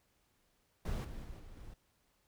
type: noise with level steps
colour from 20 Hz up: brown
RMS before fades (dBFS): -36 / -45 / -48 / -52 / -50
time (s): 0.85-1.74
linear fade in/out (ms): 5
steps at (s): 1.04 / 1.24 / 1.39 / 1.56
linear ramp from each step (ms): 10
effects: pink hiss -75 dBFS RMS until 2.27 s